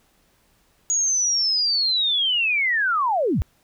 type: linear sweep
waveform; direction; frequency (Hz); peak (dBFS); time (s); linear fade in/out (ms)
sine; down; 6790 to 41.63; -18; 0.9-3.42; 0
effects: pink hiss -62 dBFS RMS until 3.63 s